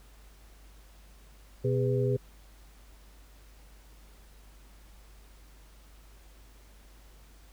harmonic tone with a mistuned harmonic, 124.5 Hz, B2, 14 cents sharp, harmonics 1 / 2 / 3 / 4, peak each -27 / -37 / -29 / -33 dBFS, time 1.64-2.17 s, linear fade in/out 10 ms, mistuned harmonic 3, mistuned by +150 cents, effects added 50 Hz sine -52 dBFS peak until 7.52 s + pink hiss -60 dBFS RMS until 7.52 s

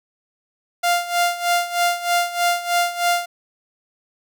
sawtooth tone with tremolo, 698.5 Hz, F5, in tune, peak -11 dBFS, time 0.83-3.26 s, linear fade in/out 10 ms, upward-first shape sine, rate 3.2 Hz, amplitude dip 80%, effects none

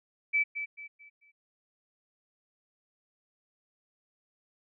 sine tone with echo, 2309 Hz, D7, 30 cents flat, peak -23 dBFS, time 0.33-0.44 s, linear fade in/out 20 ms, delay 220 ms, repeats 4, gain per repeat -9 dB, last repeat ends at 1.32 s, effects none

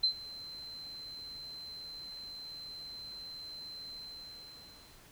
sine tone with ADSR envelope, 4089 Hz, C8, 41 cents flat, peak -23 dBFS, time 0.03-5.04 s, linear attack 9 ms, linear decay 89 ms, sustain -20 dB, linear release 1100 ms, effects pink hiss -58 dBFS RMS until 5.11 s

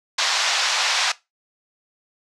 white band-pass noise, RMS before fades -21 dBFS, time 0.18-1.12 s, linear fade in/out 5 ms, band 680 to 5800 Hz, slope 24 dB/octave, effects noise-tail reverb RT60 0.2 s tail -18 dB re dry + low-pass 10000 Hz 12 dB/octave

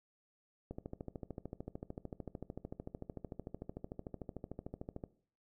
click train, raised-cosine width 2 ms, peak -29 dBFS, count 59, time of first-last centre 0.71-5.038 s, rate 13.4 Hz, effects noise-tail reverb RT60 0.5 s tail -18 dB re dry

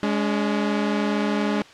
sawtooth tone pair together, 207.7 / 285 Hz, G#3 / C#4, 0 / +48 cents, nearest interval perfect fourth, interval 548 cents, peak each -18 / -22 dBFS, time 0.03-1.62 s, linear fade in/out 0 ms, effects white hiss -46 dBFS RMS until 1.73 s + low-pass 4000 Hz 12 dB/octave

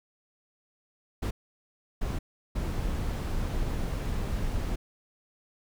brown noise bursts at uneven times, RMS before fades -30 dBFS, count 3, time 1.22-1.31 / 2.01-2.19 / 2.55-4.76 s, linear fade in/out 10 ms, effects none

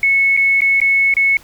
sine tone with dropouts, 2200 Hz, C#7, 14 cents flat, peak -10 dBFS, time 0.03-1.37 s, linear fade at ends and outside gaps 2 ms, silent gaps 0.367-0.373 / 0.607-0.618 / 0.802-0.815 / 1.14-1.167 s, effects pink hiss -44 dBFS RMS until 1.43 s

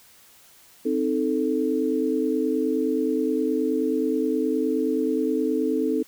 sine chord, A diminished, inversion first, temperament equal, 261.6 / 311.1 / 440 Hz, C4 / Eb4 / A4, 0 / 0 / 0 cents, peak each -25 dBFS, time 0.85-6.03 s, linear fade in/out 10 ms, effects white hiss -53 dBFS RMS until 6.07 s

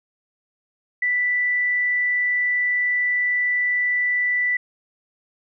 sine tone, 1975.5 Hz, B6, in tune, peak -18 dBFS, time 1.02-4.57 s, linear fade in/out 5 ms, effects none

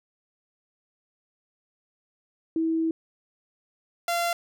sine / sawtooth tone pair in turn, 324.6 / 687.8 Hz, E4 / F5, -27 / -27 cents, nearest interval octave + minor second, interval 1300 cents, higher second, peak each -22 / -20 dBFS, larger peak second, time 2.56-2.91 / 4.08-4.33 s, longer first, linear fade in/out 2 ms, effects none

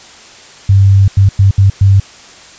sine tone bursts at uneven times, 98 Hz, G2, in tune, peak -3 dBFS, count 5, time 0.69-1.08 / 1.17-1.29 / 1.39-1.51 / 1.58-1.7 / 1.81-2 s, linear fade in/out 5 ms, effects white hiss -36 dBFS RMS until 2.58 s + resampled to 16000 Hz

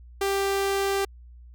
sawtooth tone, 393.7 Hz, G4, 8 cents sharp, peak -19 dBFS, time 0.21-1.05 s, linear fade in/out 5 ms, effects added 60 Hz sine -44 dBFS peak until 1.54 s

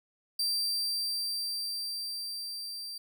40% pulse tone with level ramp, 4699 Hz, D8, in tune, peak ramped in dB -26 to -37 dBFS, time 0.39-2.98 s, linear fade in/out 5 ms, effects none

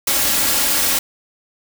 white noise with comb filter, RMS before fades -17 dBFS, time 0.07-0.99 s, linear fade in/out 5 ms, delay 3.6 ms, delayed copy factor +0.5, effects none

